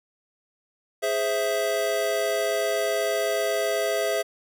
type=chord; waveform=square; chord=Ab augmented; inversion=none; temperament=equal; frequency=415.3 / 523.3 / 659.3 Hz; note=Ab4 / C5 / E5; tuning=0 / 0 / 0 cents; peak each=-29 / -30 / -26 dBFS; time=1.02-4.23 s; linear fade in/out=20 ms; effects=none